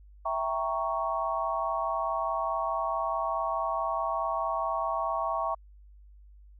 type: chord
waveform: sine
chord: E diminished seventh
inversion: none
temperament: equal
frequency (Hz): 659.3 / 784 / 932.3 / 1108.7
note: E5 / G5 / Bb5 / Db6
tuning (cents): 0 / 0 / 0 / 0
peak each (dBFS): -32 / -35 / -34 / -31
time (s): 0.25-5.55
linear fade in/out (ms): 10
effects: added 50 Hz sine -50 dBFS peak until 6.59 s